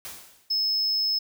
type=noise with exponential decay; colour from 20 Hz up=white; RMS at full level=-36 dBFS; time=0.05-0.65 s; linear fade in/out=0 ms; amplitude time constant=130 ms
type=tone; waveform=triangle; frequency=5200 Hz; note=E8; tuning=24 cents flat; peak=-21 dBFS; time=0.5-1.19 s; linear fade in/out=10 ms
effects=none